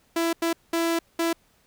sawtooth tone bursts at uneven times, 333.4 Hz, E4, 20 cents sharp, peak -18 dBFS, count 4, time 0.16-0.33 / 0.42-0.53 / 0.73-0.99 / 1.19-1.33 s, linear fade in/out 5 ms, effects pink hiss -63 dBFS RMS until 1.66 s

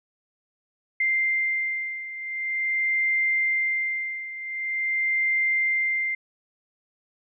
sine beating tone pair, 2093 / 2093.45 Hz, C7 / C7, 0 / 0 cents, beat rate 0.45 Hz, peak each -24 / -28 dBFS, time 1-6.15 s, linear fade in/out 5 ms, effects none

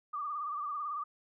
sine tone with vibrato, 1186 Hz, D6, 17 cents sharp, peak -34 dBFS, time 0.13-1.04 s, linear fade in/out 10 ms, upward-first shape sine, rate 18 Hz, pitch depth 71 cents each way, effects none

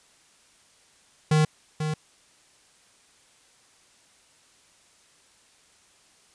square tone with echo, 154.3 Hz, D#3, 14 cents flat, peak -18 dBFS, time 1.31-1.45 s, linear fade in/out 5 ms, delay 490 ms, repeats 1, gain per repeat -8 dB, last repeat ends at 1.94 s, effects white hiss -59 dBFS RMS until 6.34 s + resampled to 22050 Hz

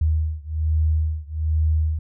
sine beating tone pair, 77.78 / 78.98 Hz, D#2 / D#2, 0 / +26 cents, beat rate 1.2 Hz, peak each -21 / -22 dBFS, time 0.01-1.99 s, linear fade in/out 5 ms, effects none

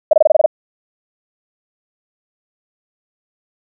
sine tone bursts, 622.3 Hz, D#5, in tune, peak -4 dBFS, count 8, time 0.11-0.461 s, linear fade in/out 5 ms, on 22 ms, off 25 ms, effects none

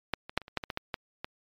clicks, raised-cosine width 0.3 ms, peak -11 / -25 / -9 / -29 / -30 / -13 / -20 / -17 / -15 / -15 / -19 dBFS, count 11, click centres 0.137 / 0.295 / 0.376 / 0.417 / 0.481 / 0.573 / 0.638 / 0.702 / 0.774 / 0.942 / 1.245 s, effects MP3 96 kbps

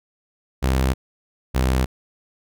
sawtooth tone pair in turn, 65.41 / 64.4 Hz, C2 / C2, 0 / -27 cents, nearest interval unison, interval 27 cents, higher first, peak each -13 / -13 dBFS, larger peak neither, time 0.62-0.94 / 1.54-1.86 s, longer neither, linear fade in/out 20 ms, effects none

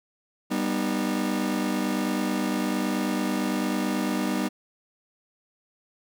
40% pulse chord, G augmented, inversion none, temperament just, 196 / 245 / 306.2 Hz, G3 / B3 / D#4, 0 / -14 / -28 cents, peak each -28 dBFS, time 0.5-4.49 s, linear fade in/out 20 ms, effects none

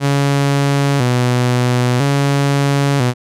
sawtooth tone with vibrato, 131.9 Hz, C3, 14 cents sharp, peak -8 dBFS, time 0-3.14 s, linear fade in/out 50 ms, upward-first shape square, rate 0.5 Hz, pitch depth 110 cents each way, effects low-pass 10000 Hz 12 dB/octave

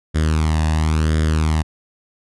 sawtooth tone with flanger, 78.2 Hz, D#2, 9 cents sharp, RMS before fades -17 dBFS, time 0.14-1.63 s, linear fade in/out 20 ms, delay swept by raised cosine 0.58 to 1.12 ms, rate 0.96 Hz, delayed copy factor +0.7, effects resampled to 24000 Hz

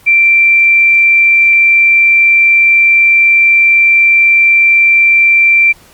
sine tone, 2352 Hz, D7, 2 cents sharp, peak -4 dBFS, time 0.06-5.73 s, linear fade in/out 20 ms, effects pink hiss -42 dBFS RMS until 5.93 s + Opus 32 kbps

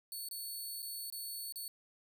5% pulse tone with dropouts, 4435 Hz, C#8, in tune, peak -34 dBFS, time 0.12-1.68 s, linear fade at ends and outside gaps 1 ms, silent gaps 0.287-0.311 / 0.821-0.827 / 1.101-1.124 / 1.524-1.558 s, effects none

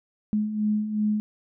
sine beating tone pair, 209.7 / 212.4 Hz, G#3 / G#3, +17 / +39 cents, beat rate 2.7 Hz, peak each -30 / -23 dBFS, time 0.33-1.2 s, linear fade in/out 0 ms, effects none

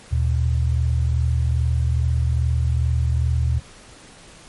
sine tone pair together, 76.4 / 118.84 Hz, D#2 / A#2, -31 / +34 cents, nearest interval minor sixth, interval 765 cents, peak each -18 / -21 dBFS, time 0.11-3.6 s, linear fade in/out 20 ms, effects pink hiss -45 dBFS RMS until 4.48 s + MP3 48 kbps

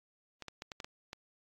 clicks, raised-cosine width 0.2 ms, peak -25 dBFS, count 7, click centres 0.423 / 0.483 / 0.621 / 0.718 / 0.802 / 0.845 / 1.131 s, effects AAC 48 kbps

